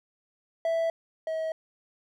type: tone pair in turn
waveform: triangle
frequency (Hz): 659.3 / 640.2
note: E5 / D#5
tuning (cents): 0 / +49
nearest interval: minor second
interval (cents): 51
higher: first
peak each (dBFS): -22 / -26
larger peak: first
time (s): 0.65-0.9 / 1.27-1.52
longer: neither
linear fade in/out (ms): 2
effects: none